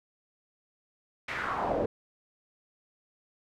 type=noise with band-pass filter sweep; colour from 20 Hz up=brown; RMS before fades=-31 dBFS; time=1.28-1.86 s; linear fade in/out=5 ms; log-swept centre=2300 to 460 Hz; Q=2.9; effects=none